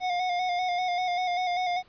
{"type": "tone with vibrato", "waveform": "square", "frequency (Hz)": 721, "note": "F#5", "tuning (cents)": -45, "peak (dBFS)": -26, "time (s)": [0, 1.83], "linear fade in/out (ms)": 50, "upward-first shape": "square", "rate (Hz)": 5.1, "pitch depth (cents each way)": 33, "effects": ["pink hiss -60 dBFS RMS until 1.88 s", "resampled to 11025 Hz"]}